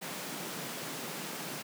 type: high-pass noise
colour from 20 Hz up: pink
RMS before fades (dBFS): -40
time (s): 0.01-1.63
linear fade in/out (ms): 20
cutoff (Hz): 140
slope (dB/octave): 48
effects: none